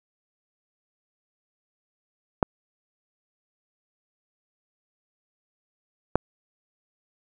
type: clicks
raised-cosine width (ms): 1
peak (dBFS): -4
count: 2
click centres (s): 2.428 / 6.156
effects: none